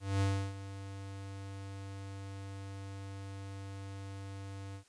square tone with ADSR envelope, 98 Hz, G2, in tune, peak -28 dBFS, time 0-4.84 s, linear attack 210 ms, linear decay 320 ms, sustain -15 dB, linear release 90 ms, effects white hiss -67 dBFS RMS until 4.88 s + resampled to 22050 Hz

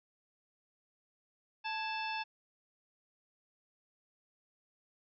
harmonic tone with a mistuned harmonic, 880 Hz, A5, in tune, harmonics 1 / 2 / 3 / 4 / 5 / 6, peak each -38 / -44 / -40 / -47 / -50 / -50 dBFS, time 1.64-2.24 s, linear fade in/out 20 ms, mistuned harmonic 2, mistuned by -100 cents, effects none

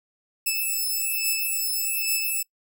5% pulse beating tone pair, 2622 / 2623.2 Hz, E7 / E7, -10 / -9 cents, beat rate 1.2 Hz, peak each -17 / -18 dBFS, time 0.46-2.43 s, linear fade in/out 10 ms, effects noise-tail reverb RT60 0.1 s tail -23 dB re dry

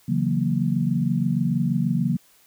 sine chord, F# dominant seventh, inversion second, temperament equal, 138.59 / 164.81 / 185 / 233.1 Hz, C#3 / E3 / F#3 / A#3, 0 / 0 / 0 / 0 cents, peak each -25 dBFS, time 0.08-2.17 s, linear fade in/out 10 ms, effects white hiss -57 dBFS RMS until 2.46 s

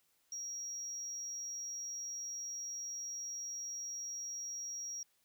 sine tone, 5660 Hz, F8, 22 cents sharp, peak -38 dBFS, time 0.32-5.03 s, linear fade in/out 2 ms, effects tanh soft clip ceiling -38 dBFS + white hiss -75 dBFS RMS until 5.24 s

